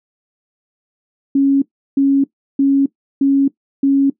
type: tone bursts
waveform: sine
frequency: 275.6 Hz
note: C#4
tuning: 10 cents flat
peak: -9 dBFS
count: 5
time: 1.35-4.1 s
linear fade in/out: 5 ms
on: 270 ms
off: 350 ms
effects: noise-tail reverb RT60 0.1 s tail -18 dB re dry